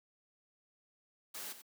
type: noise with echo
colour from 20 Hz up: white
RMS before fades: -44 dBFS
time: 1.34-1.53 s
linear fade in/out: 10 ms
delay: 91 ms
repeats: 1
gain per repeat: -10 dB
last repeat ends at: 1.621 s
effects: high-pass 200 Hz 12 dB/octave